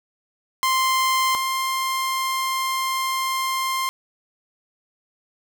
sawtooth tone pair in turn, 1046.5 / 1053.8 Hz, C6 / C6, 0 / +12 cents, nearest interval unison, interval 12 cents, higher second, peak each -14 / -18 dBFS, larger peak first, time 0.63-1.35 / 1.35-3.89 s, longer second, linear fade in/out 0 ms, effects none

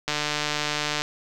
click train, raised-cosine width 0.2 ms, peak -8 dBFS, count 141, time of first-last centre 0.08-1.02 s, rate 149 Hz, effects none

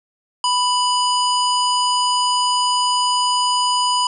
harmonic tone, 990 Hz, B5, 4 cents sharp, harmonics 1 / 3 / 5 / 7 / 9, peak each -17 / -22 / -23 / -30 / -30 dBFS, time 0.44-4.07 s, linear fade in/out 2 ms, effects none

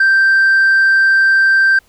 triangle tone with tanh clipping, 1568 Hz, G6, in tune, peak -8 dBFS, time 0-1.79 s, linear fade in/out 5 ms, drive 6 dB, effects pink hiss -53 dBFS RMS until 1.88 s

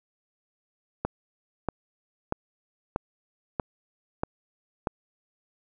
click train, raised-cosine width 1 ms, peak -12 dBFS, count 7, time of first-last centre 1.05-4.872 s, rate 1.57 Hz, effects none

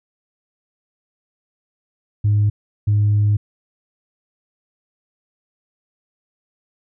sine tone bursts at uneven times, 104 Hz, G#2, 3 cents sharp, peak -11 dBFS, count 2, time 2.24-2.5 / 2.87-3.37 s, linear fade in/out 10 ms, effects tanh soft clip ceiling -10 dBFS

